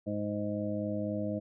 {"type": "harmonic tone", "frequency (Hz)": 103.83, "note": "G#2", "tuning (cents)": 0, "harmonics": [1, 2, 3, 5, 6], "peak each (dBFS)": [-39, -35, -37, -39, -38], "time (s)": [0.06, 1.4], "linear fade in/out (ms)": 20, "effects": []}